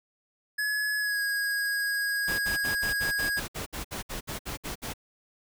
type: tone with pitch glide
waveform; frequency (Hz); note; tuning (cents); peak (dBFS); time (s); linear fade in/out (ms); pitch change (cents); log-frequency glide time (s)
square; 1696 to 1647.7; G#6 to G#6; +36 to -14; -27; 0.58-3.4; 10; -50; 0.99-1.21
type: noise bursts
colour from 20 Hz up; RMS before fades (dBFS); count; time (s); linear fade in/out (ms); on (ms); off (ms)
pink; -35; 15; 2.27-4.938; 20; 120; 62
effects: none